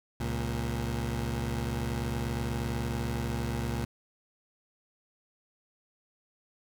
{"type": "tone pair together", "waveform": "20% pulse", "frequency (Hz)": [68.7, 117.05], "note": ["C#2", "A#2"], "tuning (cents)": [-15, 8], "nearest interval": "major sixth", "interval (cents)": 923, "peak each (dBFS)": -28, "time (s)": [0.2, 3.85], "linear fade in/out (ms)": 5, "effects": []}